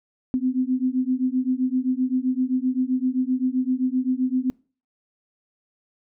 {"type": "beating tone pair", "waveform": "sine", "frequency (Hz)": [252.5, 260.2], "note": ["B3", "C4"], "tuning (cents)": [39, -9], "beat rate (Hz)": 7.7, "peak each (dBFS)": -23, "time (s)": [0.34, 4.5], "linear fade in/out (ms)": 0, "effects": ["noise-tail reverb RT60 0.4 s tail -26 dB re dry"]}